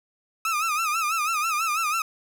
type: tone with vibrato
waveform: 30% pulse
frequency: 1272 Hz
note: D#6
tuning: 38 cents sharp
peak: -20 dBFS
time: 0.45-2.02 s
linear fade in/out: 2 ms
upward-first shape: sine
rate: 6.1 Hz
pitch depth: 110 cents each way
effects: none